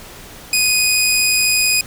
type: tone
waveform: 15% pulse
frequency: 2489 Hz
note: D#7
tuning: in tune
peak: -6 dBFS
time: 0.53-1.81 s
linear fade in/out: 2 ms
effects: pink hiss -37 dBFS RMS until 1.86 s